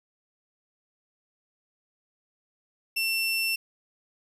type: tone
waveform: 30% pulse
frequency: 2700 Hz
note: E7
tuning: 41 cents sharp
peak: -22 dBFS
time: 2.96-3.56 s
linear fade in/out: 10 ms
effects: none